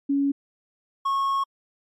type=tone pair in turn; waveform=sine / triangle; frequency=279.7 / 1095.1 Hz; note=C#4 / C#6; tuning=+16 / -21 cents; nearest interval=2 octaves; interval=2363 cents; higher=second; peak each=-19 dBFS; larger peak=neither; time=0.09-0.32 / 1.05-1.44 s; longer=second; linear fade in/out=10 ms; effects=MP3 64 kbps